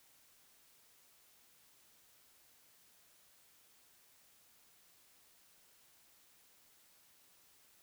silence, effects white hiss -67 dBFS RMS until 7.82 s

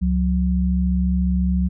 sine tone pair together, 68.36 / 182.5 Hz, C#2 / F#3, -24 / -24 cents, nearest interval octave + perfect fourth, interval 1700 cents, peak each -19 dBFS, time 0.01-1.69 s, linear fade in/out 20 ms, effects none

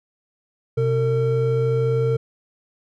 triangle tone pair together, 127.1 / 454.4 Hz, C3 / A#4, -50 / -44 cents, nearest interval octave + minor seventh, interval 2206 cents, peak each -18 dBFS, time 0.77-2.17 s, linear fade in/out 10 ms, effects none

